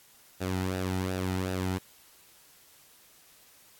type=tone with flanger; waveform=sawtooth; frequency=93 Hz; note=F#2; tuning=9 cents sharp; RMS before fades=-31 dBFS; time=0.4-1.79 s; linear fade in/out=20 ms; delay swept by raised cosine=0.92 to 1.84 ms; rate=2.7 Hz; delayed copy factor=-0.6; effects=white hiss -58 dBFS RMS until 3.79 s + AAC 64 kbps